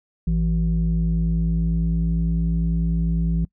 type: tone pair together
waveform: sine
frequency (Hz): 55.6 / 166.6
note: A1 / E3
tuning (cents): +19 / +19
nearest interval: octave + perfect fifth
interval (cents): 1900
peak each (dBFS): -19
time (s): 0.27-3.45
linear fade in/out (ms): 5
effects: noise-tail reverb RT60 0.1 s tail -25 dB re dry + tanh soft clip ceiling -14 dBFS